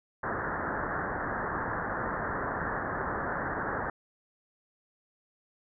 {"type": "low-pass noise", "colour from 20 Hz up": "white", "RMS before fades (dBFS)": -33, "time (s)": [0.23, 3.9], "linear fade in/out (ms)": 5, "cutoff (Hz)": 1800, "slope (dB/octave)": 96, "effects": []}